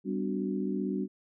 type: chord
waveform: sine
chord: G major seventh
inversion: none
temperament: equal with one note detuned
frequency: 196 / 251.3 / 293.7 / 370 Hz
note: G3 / B3 / D4 / F#4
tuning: 0 / +30 / 0 / 0 cents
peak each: -32 / -36 / -35 / -36 dBFS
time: 0.04-1.08 s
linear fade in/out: 50 ms
effects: none